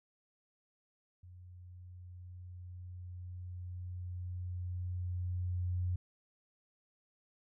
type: tone with level ramp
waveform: sine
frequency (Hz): 89.8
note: F2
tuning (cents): +49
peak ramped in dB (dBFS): -51 to -31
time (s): 1.23-5.96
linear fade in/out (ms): 5
effects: none